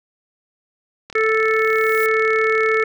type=click train; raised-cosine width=0.2 ms; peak=-17 dBFS; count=64; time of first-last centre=1.1-2.826 s; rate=36.5 Hz
type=harmonic tone; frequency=440 Hz; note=A4; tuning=in tune; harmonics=1 / 3 / 4 / 5; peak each=-17 / -22 / -23 / -21 dBFS; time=1.15-2.84 s; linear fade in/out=5 ms
type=noise with exponential growth; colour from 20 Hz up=violet; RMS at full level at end=-30 dBFS; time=1.23-2.06 s; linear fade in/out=1 ms; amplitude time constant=180 ms
effects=none